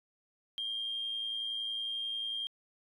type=tone with amplitude modulation; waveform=sine; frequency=3205 Hz; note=G7; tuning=38 cents sharp; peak=-31 dBFS; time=0.58-2.47 s; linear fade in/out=0 ms; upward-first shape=sine; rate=111 Hz; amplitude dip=45%; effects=tanh soft clip ceiling -28 dBFS